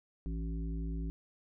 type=harmonic tone with a mistuned harmonic; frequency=55.4 Hz; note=A1; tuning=13 cents sharp; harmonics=1 / 3 / 5 / 7; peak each=-35 / -41 / -45 / -53 dBFS; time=0.26-1.1 s; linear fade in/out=0 ms; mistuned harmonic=7; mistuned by=-45 cents; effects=none